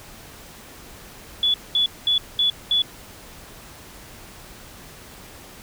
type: tone bursts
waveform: sine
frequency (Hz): 3427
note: A7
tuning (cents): -46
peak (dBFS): -16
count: 5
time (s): 1.43-2.82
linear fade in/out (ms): 2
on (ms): 110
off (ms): 210
effects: pink hiss -43 dBFS RMS until 5.62 s